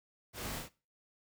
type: noise with echo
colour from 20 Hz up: pink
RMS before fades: -43 dBFS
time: 0.33-0.62 s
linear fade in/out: 50 ms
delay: 38 ms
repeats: 2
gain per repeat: -2 dB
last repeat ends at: 0.696 s
effects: noise-tail reverb RT60 0.3 s tail -18 dB re dry